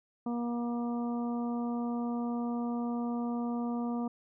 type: harmonic tone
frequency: 238.1 Hz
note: A#3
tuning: 37 cents sharp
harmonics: 1 / 2 / 3 / 4 / 5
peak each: -31 / -42 / -42 / -46 / -47 dBFS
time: 0.26-4.08 s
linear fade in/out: 5 ms
effects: none